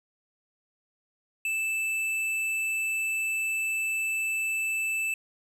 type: tone with hard clipping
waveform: sine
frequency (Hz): 2638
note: E7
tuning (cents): +1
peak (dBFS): -28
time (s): 1.45-5.14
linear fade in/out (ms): 2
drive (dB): 9
effects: none